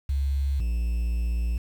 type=tone pair in turn; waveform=sine / triangle; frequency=69 / 58.02 Hz; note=C#2 / A#1; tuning=-7 / -7 cents; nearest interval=minor third; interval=300 cents; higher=first; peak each=-22 / -21 dBFS; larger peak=second; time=0.09-0.6 / 0.6-1.58 s; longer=second; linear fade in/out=5 ms; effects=8-bit